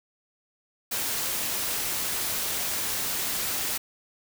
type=noise; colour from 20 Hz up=white; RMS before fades=-29 dBFS; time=0.91-3.78 s; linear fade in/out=10 ms; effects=none